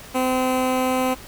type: tone with notch filter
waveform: 15% pulse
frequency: 257.1 Hz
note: C4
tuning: 30 cents flat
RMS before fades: -21 dBFS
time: 0.14-1.15 s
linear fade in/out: 20 ms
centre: 4900 Hz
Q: 1.2
effects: pink hiss -41 dBFS RMS until 1.27 s